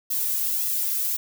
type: noise with flanger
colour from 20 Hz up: violet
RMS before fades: -25 dBFS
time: 0.1-1.17 s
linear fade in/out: 10 ms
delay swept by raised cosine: 1.3 to 2.2 ms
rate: 1.8 Hz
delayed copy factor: -0.7
effects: none